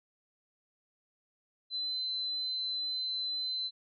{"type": "tone", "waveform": "sine", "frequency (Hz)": 4049, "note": "B7", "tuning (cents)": 42, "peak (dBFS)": -32, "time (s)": [1.7, 3.71], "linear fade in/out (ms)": 50, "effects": []}